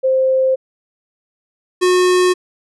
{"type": "tone pair in turn", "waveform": ["sine", "square"], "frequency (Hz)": [524, 363.5], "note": ["C5", "F#4"], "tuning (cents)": [2, -31], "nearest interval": "tritone", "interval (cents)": 633, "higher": "first", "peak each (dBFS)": -11, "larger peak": "neither", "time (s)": [[0.03, 0.56], [1.81, 2.34]], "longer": "neither", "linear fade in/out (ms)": 20, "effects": ["resampled to 24000 Hz"]}